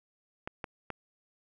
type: clicks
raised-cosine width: 0.5 ms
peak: -21 dBFS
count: 3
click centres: 0.475 / 0.642 / 0.903 s
effects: none